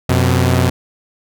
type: tone pair together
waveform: sawtooth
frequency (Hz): 90.8 / 126.7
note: F#2 / B2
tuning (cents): -32 / +45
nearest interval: tritone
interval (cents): 577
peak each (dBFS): -10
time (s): 0.09-0.7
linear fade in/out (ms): 5
effects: none